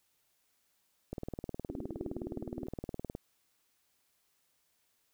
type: click train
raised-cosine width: 2 ms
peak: -25 dBFS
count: 40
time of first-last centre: 1.13-3.151 s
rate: 19.3 Hz
type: band-pass noise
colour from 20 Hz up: white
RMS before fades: -45 dBFS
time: 1.69-2.67 s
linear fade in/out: 0 ms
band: 220 to 390 Hz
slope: 96 dB/octave
effects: white hiss -75 dBFS RMS until 5.13 s